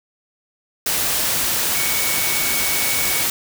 sine tone in noise, 2238 Hz, C#7, 16 cents sharp, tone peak -26 dBFS, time 1.75-3.23 s, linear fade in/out 2 ms, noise white, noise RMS -20 dBFS, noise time 0.86-3.3 s, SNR -9 dB, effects none

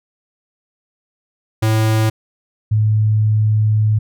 square / sine tone pair in turn, 110 / 107.55 Hz, A2 / A2, 0 / -39 cents, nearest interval unison, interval 39 cents, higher first, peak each -13 / -11 dBFS, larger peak second, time 1.62-2.1 / 2.71-3.99 s, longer second, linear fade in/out 10 ms, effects none

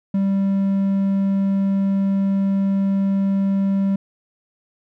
triangle tone, 195.7 Hz, G3, 3 cents flat, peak -14 dBFS, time 0.14-3.96 s, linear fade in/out 5 ms, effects none

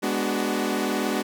sawtooth chord, G# half-diminished seventh, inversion none, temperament equal with one note detuned, 207.7 / 246.9 / 293.7 / 374.9 Hz, G#3 / B3 / D4 / F#4, 0 / 0 / 0 / +23 cents, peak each -25 dBFS, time 0.02-1.23 s, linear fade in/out 20 ms, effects none

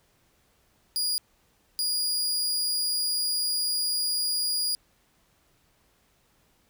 sawtooth tone bursts at uneven times, 4868 Hz, D#8, 39 cents flat, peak -22 dBFS, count 2, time 0.96-1.18 / 1.79-4.75 s, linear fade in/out 0 ms, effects pink hiss -66 dBFS RMS until 6.69 s

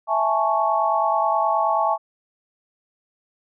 sine chord, A major seventh, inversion second, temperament equal, 659.3 / 830.6 / 880 / 1108.7 Hz, E5 / G#5 / A5 / C#6, 0 / 0 / 0 / 0 cents, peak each -23 dBFS, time 0.07-1.98 s, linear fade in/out 50 ms, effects none

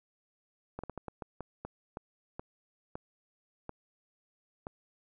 slowing click train, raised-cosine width 1 ms, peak -25 dBFS, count 13, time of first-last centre 0.79-4.669 s, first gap 46 ms, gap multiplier 1.32, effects none

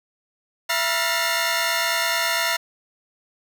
20% pulse tone cluster, 669 / 966 / 1407 / 1787 / 2136 Hz, E5 / B5 / F6 / A6 / C7, +25 / -39 / +12 / +26 / +35 cents, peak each -22 dBFS, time 0.69-2.57 s, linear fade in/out 10 ms, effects none

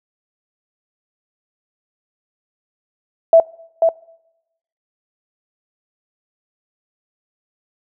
sine tone with echo, 659.3 Hz, E5, in tune, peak -4 dBFS, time 3.33-3.4 s, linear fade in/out 2 ms, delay 490 ms, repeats 1, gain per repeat -5 dB, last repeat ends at 3.89 s, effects noise-tail reverb RT60 0.9 s tail -24 dB re dry

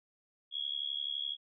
sine tone with amplitude modulation, 3322 Hz, G#7, in tune, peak -30 dBFS, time 0.51-1.37 s, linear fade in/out 50 ms, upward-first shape sine, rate 71.8 Hz, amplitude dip 95%, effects none

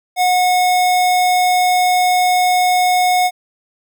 square tone, 728 Hz, F#5, 28 cents flat, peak -12 dBFS, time 0.16-3.31 s, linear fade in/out 50 ms, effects none

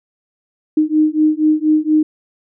sine beating tone pair, 306.3 / 310.5 Hz, D#4 / D#4, -27 / -3 cents, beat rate 4.2 Hz, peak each -14 dBFS, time 0.77-2.03 s, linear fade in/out 5 ms, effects none

